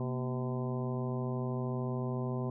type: harmonic tone with a mistuned harmonic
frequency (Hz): 127.6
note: C3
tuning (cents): -43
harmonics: 1 / 2 / 3 / 4 / 5 / 6 / 7 / 8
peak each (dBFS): -34 / -38 / -40 / -45 / -45 / -50 / -50 / -47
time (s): 0-2.5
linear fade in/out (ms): 2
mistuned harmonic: 2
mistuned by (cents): -100
effects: none